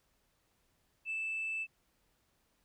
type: tone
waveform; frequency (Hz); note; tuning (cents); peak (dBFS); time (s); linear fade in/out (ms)
sine; 2637; E7; 0; -33; 1.05-1.67; 50
effects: tanh soft clip ceiling -31 dBFS + pink hiss -75 dBFS RMS until 2.64 s